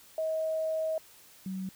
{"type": "tone pair in turn", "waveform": "sine", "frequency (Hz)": [636, 189.08], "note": ["D#5", "F#3"], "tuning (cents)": [38, 38], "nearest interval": "octave + major sixth", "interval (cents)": 2100, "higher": "first", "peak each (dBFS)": [-28, -33], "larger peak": "first", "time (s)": [[0.18, 0.98], [1.46, 1.69]], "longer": "first", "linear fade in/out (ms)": 2, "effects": ["white hiss -56 dBFS RMS until 1.75 s"]}